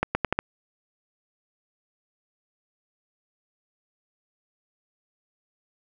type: accelerating click train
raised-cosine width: 0.5 ms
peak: -7 dBFS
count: 5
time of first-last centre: 0.03-0.39 s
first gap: 120 ms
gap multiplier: 0.81
effects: none